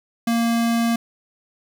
square tone, 232.1 Hz, A#3, 7 cents flat, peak -18 dBFS, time 0.27-0.96 s, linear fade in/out 5 ms, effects none

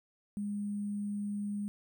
sine tone with sample-and-hold, 204.9 Hz, G#3, 23 cents flat, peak -33 dBFS, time 0.37-1.68 s, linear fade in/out 0 ms, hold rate 8820 Hz, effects none

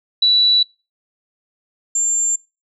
sine tone pair in turn, 3944 / 7309 Hz, B7 / A#8, -3 / -35 cents, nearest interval major seventh, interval 1068 cents, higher second, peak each -10 / -15 dBFS, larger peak first, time 0.22-0.63 / 1.95-2.36 s, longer neither, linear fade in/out 5 ms, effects noise-tail reverb RT60 0.3 s tail -25 dB re dry

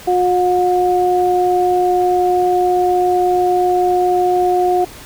sine tone pair together, 360.5 / 721.6 Hz, F#4 / F#5, -45 / -44 cents, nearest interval octave, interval 1201 cents, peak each -14 dBFS, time 0.07-4.85 s, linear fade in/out 10 ms, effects pink hiss -36 dBFS RMS until 5.05 s

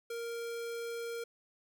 square tone, 466.2 Hz, A#4, in tune, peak -38 dBFS, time 0.1-1.24 s, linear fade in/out 5 ms, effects none

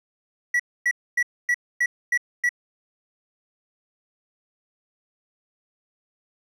triangle tone bursts, 1941 Hz, B6, 31 cents flat, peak -16 dBFS, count 7, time 0.54-2.492 s, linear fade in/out 5 ms, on 56 ms, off 260 ms, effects none

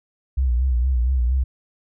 sine tone with vibrato, 62.7 Hz, B1, 27 cents sharp, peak -16 dBFS, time 0.37-1.44 s, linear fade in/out 10 ms, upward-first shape sine, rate 4.3 Hz, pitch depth 100 cents each way, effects none

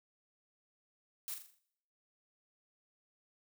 blue noise with echo, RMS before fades -41 dBFS, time 1.28-1.34 s, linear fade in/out 0 ms, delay 41 ms, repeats 6, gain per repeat -6 dB, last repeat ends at 1.586 s, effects noise-tail reverb RT60 0.7 s tail -20 dB re dry

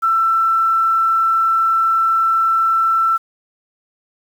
sine tone with quantisation, 1336 Hz, E6, 23 cents sharp, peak -12 dBFS, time 0.02-3.18 s, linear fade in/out 20 ms, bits 7, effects none

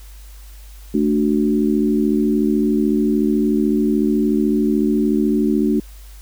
sine chord, D major, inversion second, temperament equal, 220 / 293.7 / 370 Hz, A3 / D4 / F#4, 0 / 0 / 0 cents, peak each -17 / -18 / -21 dBFS, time 0.94-5.8 s, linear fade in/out 5 ms, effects added 50 Hz sine -36 dBFS peak until 6.21 s + white hiss -48 dBFS RMS until 6.21 s

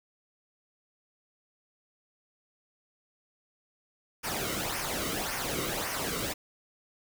pink noise with flanger, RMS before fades -33 dBFS, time 4.23-6.34 s, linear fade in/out 20 ms, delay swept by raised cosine 0.25 to 1.21 ms, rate 1.8 Hz, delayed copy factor -0.65, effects none

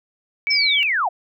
sine tone, 2284 Hz, D7, 49 cents flat, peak -18 dBFS, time 0.47-0.83 s, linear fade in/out 0 ms
sine linear sweep, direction down, 5430 to 641 Hz, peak -17 dBFS, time 0.5-1.09 s, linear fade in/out 10 ms
effects none

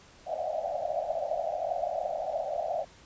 white band-pass noise, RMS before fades -32 dBFS, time 0.26-2.85 s, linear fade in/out 20 ms, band 570 to 750 Hz, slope 96 dB/octave, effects pink hiss -55 dBFS RMS until 3.05 s + resampled to 16000 Hz

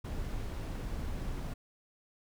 brown noise, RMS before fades -37 dBFS, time 0.04-1.54 s, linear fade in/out 10 ms, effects none

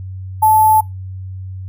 sine tone with sample-and-hold, 869 Hz, A5, 22 cents flat, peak -7 dBFS, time 0.42-0.81 s, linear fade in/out 10 ms, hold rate 11025 Hz, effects noise-tail reverb RT60 0.2 s tail -23 dB re dry + added 94 Hz sine -25 dBFS peak until 1.68 s

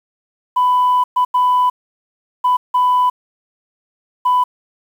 sine tone bursts at uneven times, 996 Hz, B5, 14 cents sharp, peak -9 dBFS, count 6, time 0.56-1.04 / 1.16-1.25 / 1.34-1.7 / 2.44-2.57 / 2.74-3.1 / 4.25-4.44 s, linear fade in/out 10 ms, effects tanh soft clip ceiling -8 dBFS + 7-bit

